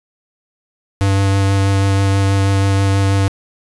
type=tone with vibrato; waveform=square; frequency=98 Hz; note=G2; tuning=in tune; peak=-12 dBFS; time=1.01-3.28 s; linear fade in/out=0 ms; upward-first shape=sine; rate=6.2 Hz; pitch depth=11 cents each way; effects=resampled to 24000 Hz + 8-bit